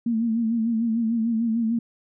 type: tone with vibrato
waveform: sine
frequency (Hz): 228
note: A#3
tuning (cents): -38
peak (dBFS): -20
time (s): 0.06-1.79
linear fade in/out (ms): 5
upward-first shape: sine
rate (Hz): 6.7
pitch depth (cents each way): 62
effects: none